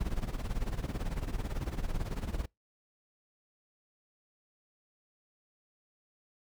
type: noise with tremolo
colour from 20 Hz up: brown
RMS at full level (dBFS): -31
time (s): 0-2.46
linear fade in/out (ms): 10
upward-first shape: sine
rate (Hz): 18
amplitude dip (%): 80
effects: noise-tail reverb RT60 0.2 s tail -26 dB re dry